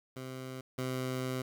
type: tone pair in turn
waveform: 15% pulse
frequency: 130 / 128.95 Hz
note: C3 / C3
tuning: -11 / -25 cents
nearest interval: unison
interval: 14 cents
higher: first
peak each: -34 / -27 dBFS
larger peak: second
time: 0.16-0.61 / 0.78-1.42 s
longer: second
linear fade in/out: 5 ms
effects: 11-bit